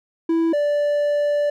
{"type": "tone pair in turn", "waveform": "triangle", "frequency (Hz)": [329.6, 584.7], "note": ["E4", "D5"], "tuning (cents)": [0, -8], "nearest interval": "minor seventh", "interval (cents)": 992, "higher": "second", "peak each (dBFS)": [-14, -15], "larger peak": "first", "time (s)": [[0.29, 0.53], [0.53, 1.5]], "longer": "second", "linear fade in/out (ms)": 5, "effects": []}